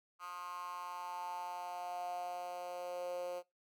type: tone with high-pass filter sweep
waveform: 10% pulse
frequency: 177.8 Hz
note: F3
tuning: 31 cents sharp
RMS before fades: -43 dBFS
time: 0.19-3.43 s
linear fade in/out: 50 ms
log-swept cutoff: 1200 to 490 Hz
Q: 6.5
effects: noise-tail reverb RT60 0.2 s tail -22 dB re dry